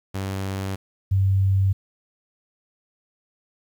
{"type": "tone pair in turn", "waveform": ["sawtooth", "sine"], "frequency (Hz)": [96.6, 96.6], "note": ["G2", "G2"], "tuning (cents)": [-25, -25], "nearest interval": "unison", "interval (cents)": 0, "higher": "neither", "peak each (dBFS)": [-22, -16], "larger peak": "second", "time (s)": [[0.14, 0.76], [1.11, 1.73]], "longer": "neither", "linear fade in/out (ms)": 10, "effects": ["9-bit"]}